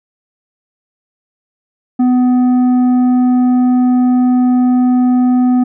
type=tone with tanh clipping; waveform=sine; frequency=250.1 Hz; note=B3; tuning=22 cents sharp; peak=-9 dBFS; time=1.99-5.64 s; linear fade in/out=10 ms; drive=7 dB; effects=none